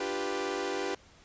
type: chord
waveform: sawtooth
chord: G dominant seventh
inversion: second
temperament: equal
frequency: 293.7 / 349.2 / 392 / 493.9 Hz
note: D4 / F4 / G4 / B4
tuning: 0 / 0 / 0 / 0 cents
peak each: -36 / -34 / -30 / -33 dBFS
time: 0-0.95 s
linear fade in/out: 5 ms
effects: pink hiss -58 dBFS RMS until 1.24 s + resampled to 16000 Hz